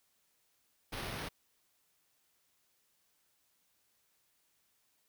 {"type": "noise with sample-and-hold", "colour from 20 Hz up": "pink", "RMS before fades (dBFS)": -41, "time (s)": [0.92, 1.29], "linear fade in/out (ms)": 10, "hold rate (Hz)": 7350, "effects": ["white hiss -75 dBFS RMS until 5.08 s"]}